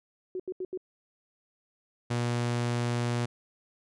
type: tone bursts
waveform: sine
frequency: 369.9 Hz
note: F#4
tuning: in tune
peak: -31 dBFS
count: 4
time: 0.35-0.775 s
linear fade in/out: 2 ms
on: 47 ms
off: 79 ms
type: tone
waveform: sawtooth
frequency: 120 Hz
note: B2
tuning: 49 cents flat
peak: -23 dBFS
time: 2.1-3.26 s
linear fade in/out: 10 ms
effects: resampled to 22050 Hz